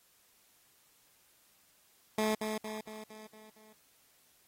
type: tone with echo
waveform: 15% pulse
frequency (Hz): 216.1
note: A3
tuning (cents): -31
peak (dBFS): -22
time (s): 2.18-2.35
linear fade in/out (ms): 5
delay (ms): 230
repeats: 6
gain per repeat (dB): -5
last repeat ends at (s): 3.73
effects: white hiss -67 dBFS RMS until 4.47 s + AAC 48 kbps